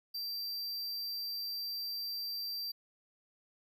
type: tone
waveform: square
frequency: 4699 Hz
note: D8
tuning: in tune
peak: -37 dBFS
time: 0.14-2.72 s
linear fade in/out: 10 ms
effects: none